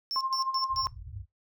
triangle tone bursts, 5400 Hz, E8, 41 cents sharp, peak -29 dBFS, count 4, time 0.11-0.858 s, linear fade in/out 0 ms, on 97 ms, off 120 ms
sine tone with tremolo, 1059 Hz, C6, 21 cents sharp, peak -25 dBFS, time 0.16-0.87 s, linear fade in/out 0 ms, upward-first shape sine, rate 13 Hz, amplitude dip 70%
pink low-pass noise, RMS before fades -39 dBFS, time 0.69-1.26 s, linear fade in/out 50 ms, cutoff 120 Hz, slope 96 dB/octave
effects noise-tail reverb RT60 0.2 s tail -23 dB re dry + high-pass 60 Hz 12 dB/octave

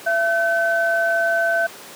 sine tone pair together, 672.7 / 1526 Hz, E5 / G6, +35 / -47 cents, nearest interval octave + major second, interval 1418 cents, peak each -19 dBFS, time 0.06-1.67 s, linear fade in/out 10 ms, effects pink hiss -38 dBFS RMS until 1.95 s + high-pass 300 Hz 12 dB/octave

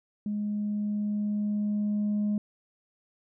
sine tone with level ramp, 208.2 Hz, G#3, 5 cents sharp, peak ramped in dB -27 to -22 dBFS, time 0.26-2.38 s, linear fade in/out 2 ms, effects tanh soft clip ceiling -23 dBFS

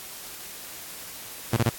sawtooth tone bursts, 116.54 Hz, A#2, in tune, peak -15 dBFS, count 3, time 1.53-1.696 s, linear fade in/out 5 ms, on 38 ms, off 26 ms, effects white hiss -40 dBFS RMS until 1.78 s + AAC 64 kbps

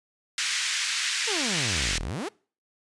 pink band-pass noise, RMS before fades -28 dBFS, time 0.38-1.98 s, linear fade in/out 2 ms, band 1700 to 7800 Hz, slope 24 dB/octave
sawtooth exponential two-way sweep, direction down then up, 477.1 to 34.65 to 477.1 Hz, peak -26 dBFS, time 1.27-2.29 s, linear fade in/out 10 ms, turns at 2 s
effects noise-tail reverb RT60 0.4 s tail -24 dB re dry + resampled to 24000 Hz

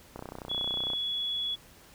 click train, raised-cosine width 1 ms, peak -25 dBFS, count 25, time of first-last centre 0.16-0.934 s, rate 31 Hz
sine tone, 3382 Hz, G#7, 31 cents sharp, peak -29 dBFS, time 0.49-1.56 s, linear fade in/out 20 ms
effects pink hiss -55 dBFS RMS until 1.94 s

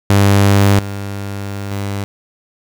sawtooth tone with level steps, 99.9 Hz, G2, 33 cents sharp, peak -4 / -18 / -15 dBFS, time 0.1-2.04 s, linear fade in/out 0 ms, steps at 0.79 / 1.71 s, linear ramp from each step 2 ms, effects 7-bit

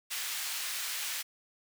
pink high-pass noise, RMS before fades -36 dBFS, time 0.1-1.23 s, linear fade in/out 20 ms, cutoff 2000 Hz, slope 12 dB/octave, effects none

